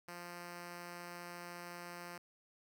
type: tone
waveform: 5% pulse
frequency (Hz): 174.61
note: F3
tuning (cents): 0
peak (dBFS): -35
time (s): 0.08-2.18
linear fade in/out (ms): 5
effects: none